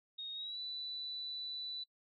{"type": "tone with pitch glide", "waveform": "sine", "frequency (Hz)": [3729, 3974], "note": ["A#7", "B7"], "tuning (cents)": [0, 10], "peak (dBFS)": -40, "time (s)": [0.18, 1.84], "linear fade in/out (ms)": 10, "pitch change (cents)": 110, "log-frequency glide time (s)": [0.34, 0.59], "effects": ["noise-tail reverb RT60 0.1 s tail -23 dB re dry", "MP3 48 kbps"]}